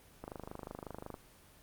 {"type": "click train", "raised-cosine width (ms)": 1, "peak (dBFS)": -28, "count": 24, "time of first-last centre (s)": [0.24, 1.142], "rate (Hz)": 25.5, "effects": ["pink hiss -60 dBFS RMS until 1.62 s", "Opus 24 kbps"]}